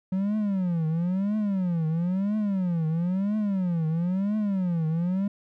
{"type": "tone with vibrato", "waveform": "triangle", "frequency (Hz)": 184, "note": "F#3", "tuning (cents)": -9, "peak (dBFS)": -21, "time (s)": [0.12, 5.28], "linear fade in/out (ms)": 5, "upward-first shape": "triangle", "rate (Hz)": 1, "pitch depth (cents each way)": 290, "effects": []}